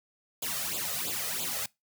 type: noise with flanger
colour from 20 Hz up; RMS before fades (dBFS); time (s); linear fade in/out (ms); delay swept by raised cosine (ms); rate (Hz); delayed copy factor
white; -33; 0.42-1.66; 5; 0.26 to 1.66; 3; +1
effects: noise-tail reverb RT60 0.2 s tail -23 dB re dry + high-pass 100 Hz 12 dB/octave